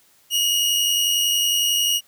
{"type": "tone pair together", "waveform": "sawtooth", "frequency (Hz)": [2869, 2960], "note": ["F7", "F#7"], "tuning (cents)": [46, 0], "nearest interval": "minor second", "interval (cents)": 54, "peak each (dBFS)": [-15, -23], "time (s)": [0.3, 2.01], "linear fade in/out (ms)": 50, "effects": ["white hiss -57 dBFS RMS until 2.07 s", "high-pass 60 Hz 12 dB/octave"]}